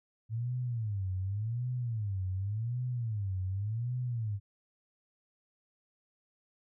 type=tone with vibrato; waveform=sine; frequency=108 Hz; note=A2; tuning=32 cents flat; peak=-31 dBFS; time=0.29-4.4 s; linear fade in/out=50 ms; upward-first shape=sine; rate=0.88 Hz; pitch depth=260 cents each way; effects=none